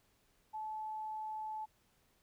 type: tone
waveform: sine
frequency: 866 Hz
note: A5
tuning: 28 cents flat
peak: -39 dBFS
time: 0.53-1.66 s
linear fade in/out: 20 ms
effects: pink hiss -73 dBFS RMS until 2.22 s